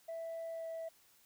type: tone with pitch glide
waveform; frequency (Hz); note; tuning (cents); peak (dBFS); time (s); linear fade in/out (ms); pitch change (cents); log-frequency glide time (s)
sine; 659.3 to 654.4; E5 to E5; 0 to -13; -38; 0.08-0.89; 10; -13; 0.51-0.66
effects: tanh soft clip ceiling -38 dBFS + white hiss -67 dBFS RMS until 1.25 s